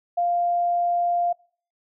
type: tone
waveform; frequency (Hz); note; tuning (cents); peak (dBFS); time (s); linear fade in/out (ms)
sine; 698; F5; -1; -19; 0.17-1.33; 10
effects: noise-tail reverb RT60 0.5 s tail -26 dB re dry